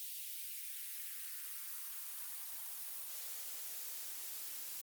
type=noise with high-pass filter sweep; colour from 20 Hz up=blue; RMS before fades=-45 dBFS; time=0-4.81 s; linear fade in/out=0 ms; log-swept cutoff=3100 to 230 Hz; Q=1.7; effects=Opus 32 kbps